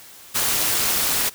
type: noise with amplitude modulation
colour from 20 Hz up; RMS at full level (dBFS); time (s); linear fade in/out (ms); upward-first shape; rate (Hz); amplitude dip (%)
white; -18; 0.34-1.3; 20; sine; 229; 65
effects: white hiss -44 dBFS RMS until 1.34 s